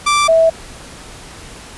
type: tone pair in turn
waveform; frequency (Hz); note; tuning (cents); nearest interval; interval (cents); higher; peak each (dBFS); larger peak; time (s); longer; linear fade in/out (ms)
sawtooth / sine; 1173 / 652.3; D6 / E5; -2 / -18; minor seventh; 1016; first; -7; neither; 0.06-0.28 / 0.28-0.5; neither; 10
effects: pink hiss -35 dBFS RMS until 1.77 s + resampled to 24000 Hz